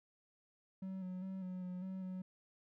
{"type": "tone with pitch steps", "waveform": "triangle", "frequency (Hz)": [189.8, 183.5, 190.2, 183.5, 181.3, 188.8, 185.3], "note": ["F#3", "F#3", "F#3", "F#3", "F#3", "F#3", "F#3"], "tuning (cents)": [44, -14, 48, -14, -35, 35, 3], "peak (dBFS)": -39, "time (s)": [0.82, 2.22], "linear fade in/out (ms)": 5, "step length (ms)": 200, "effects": []}